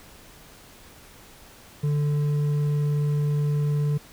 triangle tone with hard clipping, 146.83 Hz, D3, in tune, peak -22 dBFS, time 1.83-3.98 s, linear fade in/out 10 ms, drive 8 dB, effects pink hiss -49 dBFS RMS until 4.12 s

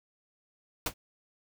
pink noise with exponential decay, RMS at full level -24 dBFS, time 0.86-0.94 s, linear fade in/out 5 ms, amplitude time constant 17 ms, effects none

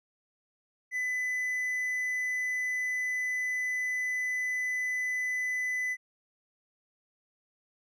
triangle tone, 2003 Hz, B6, 24 cents sharp, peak -27 dBFS, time 0.91-5.97 s, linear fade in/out 50 ms, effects none

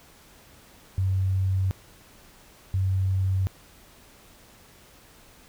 sine tone pair in turn, 94.9 / 94.9 Hz, F#2 / F#2, +44 / +44 cents, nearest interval unison, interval 0 cents, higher neither, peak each -21 dBFS, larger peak neither, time 0.98-1.71 / 2.74-3.47 s, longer neither, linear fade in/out 0 ms, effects pink hiss -53 dBFS RMS until 5.48 s

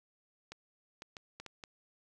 clicks, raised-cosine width 0.2 ms, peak -28 dBFS, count 6, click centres 0.52 / 1.021 / 1.168 / 1.4 / 1.463 / 1.638 s, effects none

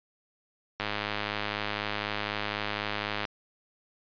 click train, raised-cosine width 0.3 ms, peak -14 dBFS, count 256, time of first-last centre 0.8-3.252 s, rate 104 Hz, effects resampled to 11025 Hz

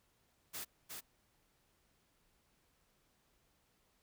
white noise with echo, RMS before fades -44 dBFS, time 0.53-0.65 s, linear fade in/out 20 ms, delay 360 ms, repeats 1, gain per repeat -3 dB, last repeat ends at 1.01 s, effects pink hiss -75 dBFS RMS until 4.02 s

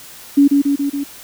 sine tone with echo, 282.3 Hz, C#4, 32 cents sharp, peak -6 dBFS, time 0.37-0.48 s, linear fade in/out 10 ms, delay 140 ms, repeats 4, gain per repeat -3 dB, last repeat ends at 1.04 s, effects white hiss -38 dBFS RMS until 1.23 s

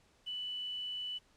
sine tone with quantisation, 2978 Hz, F#7, 11 cents sharp, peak -37 dBFS, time 0.26-1.19 s, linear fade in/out 20 ms, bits 10, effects pink hiss -68 dBFS RMS until 1.36 s + low-pass 8000 Hz 12 dB/octave

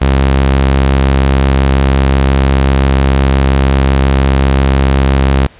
sawtooth tone with vibrato, 67.4 Hz, C#2, 48 cents flat, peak -3 dBFS, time 0.01-5.47 s, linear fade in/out 10 ms, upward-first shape triangle, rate 5.7 Hz, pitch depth 14 cents each way, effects pink hiss -41 dBFS RMS until 5.59 s + resampled to 8000 Hz

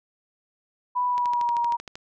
sine tone with pitch glide, 987.8 to 947.6 Hz, B5 to A#5, 0 to +28 cents, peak -21 dBFS, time 0.95-1.77 s, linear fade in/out 20 ms, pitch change -72 cents, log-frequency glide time 1.07-1.55 s
click train, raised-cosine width 0.2 ms, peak -20 dBFS, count 11, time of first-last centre 1.18-1.955 s, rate 12.9 Hz
effects none

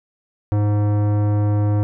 sine tone with tanh clipping, 103.9 Hz, G#2, 1 cent sharp, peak -17 dBFS, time 0.52-1.83 s, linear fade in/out 0 ms, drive 17 dB, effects none

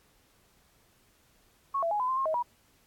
sine tone with pitch steps, 1102 / 670 / 833 / 1009 / 1044 / 1071 / 632 / 965 Hz, C#6 / E5 / G#5 / B5 / C6 / C6 / D#5 / B5, -11 / +28 / +5 / +37 / -4 / +40 / +27 / -40 cents, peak -26 dBFS, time 1.74-2.428 s, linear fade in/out 10 ms, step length 86 ms, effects pink hiss -65 dBFS RMS until 2.86 s + AAC 64 kbps

